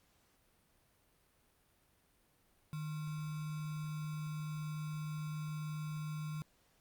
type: tone with sample-and-hold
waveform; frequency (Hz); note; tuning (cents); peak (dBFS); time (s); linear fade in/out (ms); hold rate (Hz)
sine; 153.5; D#3; -23; -38; 2.73-6.42; 0; 1225
effects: pink hiss -72 dBFS RMS until 6.8 s + Opus 48 kbps